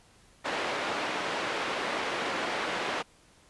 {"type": "band-pass noise", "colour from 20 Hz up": "pink", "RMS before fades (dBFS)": -32, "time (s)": [0.44, 3.03], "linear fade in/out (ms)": 20, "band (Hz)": [400, 3000], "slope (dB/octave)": 12, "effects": ["pink hiss -60 dBFS RMS until 3.49 s", "resampled to 24000 Hz"]}